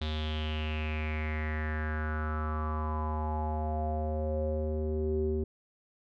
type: tone with low-pass filter sweep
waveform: square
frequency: 77.3 Hz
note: D#2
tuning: 11 cents flat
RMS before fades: -32 dBFS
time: 0.01-5.44 s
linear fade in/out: 5 ms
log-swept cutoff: 3700 to 350 Hz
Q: 6.5
effects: none